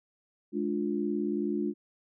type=chord; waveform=sine; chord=D diminished; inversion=second; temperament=just; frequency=211.4 / 293.7 / 352.4 Hz; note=Ab3 / D4 / F4; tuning=+31 / 0 / +16 cents; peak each=-32 dBFS; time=0.52-1.74 s; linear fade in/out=50 ms; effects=none